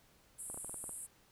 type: band-pass noise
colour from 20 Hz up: white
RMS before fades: -46 dBFS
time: 0.38-1.07 s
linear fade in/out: 20 ms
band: 8000 to 11000 Hz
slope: 96 dB/octave
type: clicks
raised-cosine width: 1 ms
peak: -35 dBFS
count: 8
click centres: 0.5 / 0.544 / 0.575 / 0.646 / 0.695 / 0.743 / 0.841 / 0.893 s
effects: pink hiss -67 dBFS RMS until 1.31 s